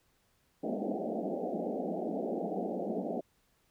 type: band-pass noise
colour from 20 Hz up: pink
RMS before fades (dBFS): -35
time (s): 0.63-3.21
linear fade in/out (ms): 10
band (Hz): 180 to 770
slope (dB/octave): 96
effects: pink hiss -72 dBFS RMS until 3.7 s